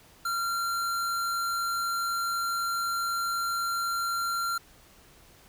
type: tone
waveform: square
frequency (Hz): 1376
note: F6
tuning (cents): -26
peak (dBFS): -28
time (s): 0.25-4.58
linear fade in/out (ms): 5
effects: pink hiss -56 dBFS RMS until 5.48 s